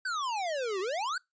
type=exponential two-way sweep; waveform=square; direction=down then up; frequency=1570 to 360.3 to 1570 Hz; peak=-31 dBFS; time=0.05-1.18 s; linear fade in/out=5 ms; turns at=0.8 s; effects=noise-tail reverb RT60 0.2 s tail -26 dB re dry + resampled to 16000 Hz